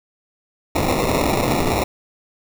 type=noise with sample-and-hold; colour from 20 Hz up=white; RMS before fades=-19 dBFS; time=0.75-1.84 s; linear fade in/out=5 ms; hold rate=1575 Hz; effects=none